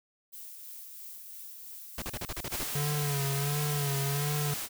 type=noise with tremolo; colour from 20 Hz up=violet; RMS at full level=-44 dBFS; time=0.32-2.88 s; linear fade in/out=20 ms; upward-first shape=triangle; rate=3 Hz; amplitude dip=30%
type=noise bursts; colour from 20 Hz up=pink; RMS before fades=-36 dBFS; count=9; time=1.98-2.636 s; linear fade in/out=2 ms; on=40 ms; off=37 ms
type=noise; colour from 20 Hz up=white; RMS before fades=-36 dBFS; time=2.49-4.69 s; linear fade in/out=50 ms
type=tone with vibrato; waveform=square; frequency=143.3 Hz; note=D3; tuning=42 cents flat; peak=-30 dBFS; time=2.75-4.54 s; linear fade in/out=5 ms; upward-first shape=sine; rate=1.4 Hz; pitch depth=60 cents each way
effects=none